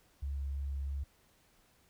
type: tone with vibrato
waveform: sine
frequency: 69.3 Hz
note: C#2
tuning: in tune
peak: -34 dBFS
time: 0.22-1.04 s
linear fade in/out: 10 ms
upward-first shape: sine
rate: 3.1 Hz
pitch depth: 10 cents each way
effects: pink hiss -68 dBFS RMS until 1.89 s